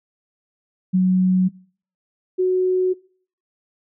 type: tone pair in turn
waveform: sine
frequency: 185 / 369.2 Hz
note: F#3 / F#4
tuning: 0 / -4 cents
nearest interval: octave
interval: 1196 cents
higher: second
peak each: -13 / -15 dBFS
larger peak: first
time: 0.93-1.49 / 2.38-2.94 s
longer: neither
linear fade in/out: 20 ms
effects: noise-tail reverb RT60 0.5 s tail -23 dB re dry